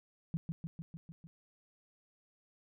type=tone with echo; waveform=sine; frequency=164.81 Hz; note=E3; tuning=in tune; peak=-31 dBFS; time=0.34-0.37 s; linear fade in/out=0 ms; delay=150 ms; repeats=6; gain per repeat=-3 dB; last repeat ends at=1.27 s; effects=none